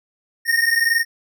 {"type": "tone pair together", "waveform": "square", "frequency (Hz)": [1832.7, 1854], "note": ["A#6", "A#6"], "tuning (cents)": [-30, -10], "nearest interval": "unison", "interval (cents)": 20, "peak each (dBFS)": -19, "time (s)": [0.45, 1.05], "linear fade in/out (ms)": 50, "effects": []}